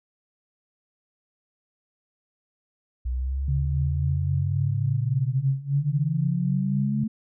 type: exponential sweep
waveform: sine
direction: up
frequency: 60.8 to 220 Hz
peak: -24 dBFS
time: 3.05-7.08 s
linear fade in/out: 10 ms
type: tone with tremolo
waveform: sine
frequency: 138.59 Hz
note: C#3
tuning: in tune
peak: -22 dBFS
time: 3.48-7.04 s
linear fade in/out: 5 ms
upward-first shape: sine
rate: 3.7 Hz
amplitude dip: 40%
effects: none